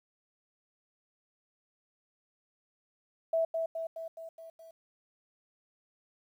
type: tone with echo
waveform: sine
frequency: 655 Hz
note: E5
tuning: 11 cents flat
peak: -25 dBFS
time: 3.33-3.45 s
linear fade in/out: 5 ms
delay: 210 ms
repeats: 6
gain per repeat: -4 dB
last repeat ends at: 4.71 s
effects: 11-bit